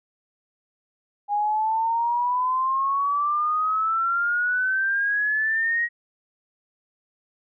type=exponential sweep; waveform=sine; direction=up; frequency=816 to 1900 Hz; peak=-20 dBFS; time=1.28-5.89 s; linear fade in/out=50 ms; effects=none